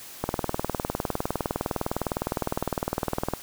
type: click train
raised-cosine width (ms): 1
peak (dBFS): -11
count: 62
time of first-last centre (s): 0.24-3.336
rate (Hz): 19.7
effects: white hiss -43 dBFS RMS until 3.42 s